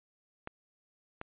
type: clicks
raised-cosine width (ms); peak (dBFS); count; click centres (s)
0.5; -24; 2; 0.474 / 1.214
effects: resampled to 8000 Hz